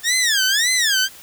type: tone with vibrato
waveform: 15% pulse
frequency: 1760 Hz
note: A6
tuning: in tune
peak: -9 dBFS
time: 0.03-1.09 s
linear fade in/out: 50 ms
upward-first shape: sine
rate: 1.8 Hz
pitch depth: 260 cents each way
effects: white hiss -42 dBFS RMS until 1.22 s